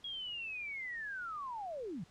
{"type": "linear sweep", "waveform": "sine", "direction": "down", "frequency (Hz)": [3322, 140], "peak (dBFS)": -39, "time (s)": [0.04, 2.04], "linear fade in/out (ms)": 5, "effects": ["pink hiss -64 dBFS RMS until 2.1 s", "low-pass 7000 Hz 12 dB/octave"]}